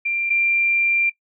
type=tone pair in turn; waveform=sine; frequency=2374 / 2374 Hz; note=D7 / D7; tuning=+18 / +18 cents; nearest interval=unison; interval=0 cents; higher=neither; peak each=-19 / -15 dBFS; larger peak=second; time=0.05-0.3 / 0.3-1.1 s; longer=second; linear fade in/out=10 ms; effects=noise-tail reverb RT60 0.1 s tail -19 dB re dry